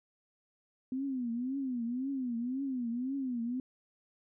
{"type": "tone with vibrato", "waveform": "sine", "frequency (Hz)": 252.9, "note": "B3", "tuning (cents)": 41, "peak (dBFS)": -32, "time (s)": [0.92, 3.6], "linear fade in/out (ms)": 2, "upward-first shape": "triangle", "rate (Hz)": 1.9, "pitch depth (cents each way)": 180, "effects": []}